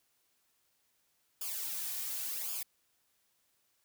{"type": "noise with flanger", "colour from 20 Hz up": "blue", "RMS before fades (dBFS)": -38, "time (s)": [1.41, 2.63], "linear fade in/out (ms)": 5, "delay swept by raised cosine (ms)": [0.5, 3.1], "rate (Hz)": 0.9, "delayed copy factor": -0.75, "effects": ["white hiss -75 dBFS RMS until 3.84 s"]}